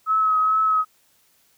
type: tone with vibrato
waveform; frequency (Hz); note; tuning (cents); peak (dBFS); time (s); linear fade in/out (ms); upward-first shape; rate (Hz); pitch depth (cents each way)
sine; 1283; E6; -47; -16; 0.06-0.85; 50; triangle; 2.3; 25
effects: white hiss -61 dBFS RMS until 1.57 s